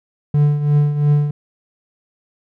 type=tone with tremolo; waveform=triangle; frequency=146.83 Hz; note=D3; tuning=in tune; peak=-7 dBFS; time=0.34-1.31 s; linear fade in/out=5 ms; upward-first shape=triangle; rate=2.9 Hz; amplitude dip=70%; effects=none